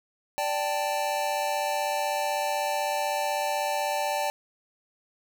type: chord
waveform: square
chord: D suspended fourth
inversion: none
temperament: equal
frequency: 587.3 / 784 / 880 Hz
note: D5 / G5 / A5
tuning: 0 / 0 / 0 cents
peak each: -31 dBFS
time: 0.38-4.3 s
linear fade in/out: 0 ms
effects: none